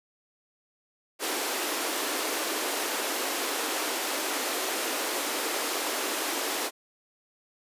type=high-pass noise; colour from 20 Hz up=pink; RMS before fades=-30 dBFS; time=1.19-6.71 s; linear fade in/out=50 ms; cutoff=280 Hz; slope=48 dB/octave; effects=resampled to 32000 Hz